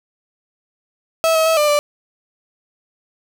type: tone with pitch steps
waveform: 35% pulse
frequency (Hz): 651 / 640 / 648 / 596 / 587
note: E5 / D#5 / E5 / D5 / D5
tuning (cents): -22 / +49 / -30 / +25 / -1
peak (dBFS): -11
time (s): 1.24-1.79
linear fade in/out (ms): 0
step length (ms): 110
effects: none